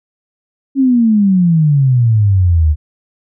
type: exponential sweep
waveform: sine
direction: down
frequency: 277.2 to 73.42 Hz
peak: -7 dBFS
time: 0.75-2.76 s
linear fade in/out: 50 ms
effects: none